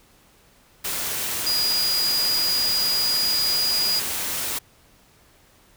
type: tone in noise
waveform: sine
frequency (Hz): 4890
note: D#8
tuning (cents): -31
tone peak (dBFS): -20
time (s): 1.46-4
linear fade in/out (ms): 10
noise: white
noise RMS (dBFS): -27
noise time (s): 0.84-4.59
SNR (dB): +4
effects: pink hiss -56 dBFS RMS until 5.76 s